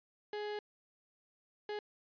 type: tone bursts at uneven times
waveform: 35% pulse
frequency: 418 Hz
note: G#4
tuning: 11 cents sharp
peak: -36 dBFS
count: 2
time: 0.33-0.59 / 1.69-1.79 s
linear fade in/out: 2 ms
effects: resampled to 11025 Hz